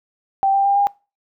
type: tone with pitch steps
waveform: sine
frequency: 781 / 789.6 / 798.3 / 807.1 Hz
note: G5 / G5 / G5 / G#5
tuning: -7 / +12 / +31 / -50 cents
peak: -13 dBFS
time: 0.43-0.87 s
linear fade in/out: 0 ms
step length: 110 ms
effects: noise-tail reverb RT60 0.3 s tail -23 dB re dry